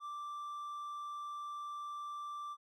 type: tone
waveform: triangle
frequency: 1174.7 Hz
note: D6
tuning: in tune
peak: -39 dBFS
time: 0-2.57 s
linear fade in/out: 50 ms
effects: none